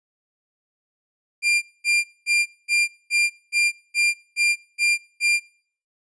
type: tone bursts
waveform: 40% pulse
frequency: 2392 Hz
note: D7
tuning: 31 cents sharp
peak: -16 dBFS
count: 10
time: 1.42-5.4 s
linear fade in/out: 50 ms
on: 200 ms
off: 220 ms
effects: noise-tail reverb RT60 0.5 s tail -21 dB re dry + resampled to 22050 Hz